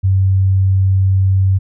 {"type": "tone", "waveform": "sine", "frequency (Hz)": 95.6, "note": "G2", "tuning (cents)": -43, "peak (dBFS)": -9, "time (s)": [0.03, 1.59], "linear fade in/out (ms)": 20, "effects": []}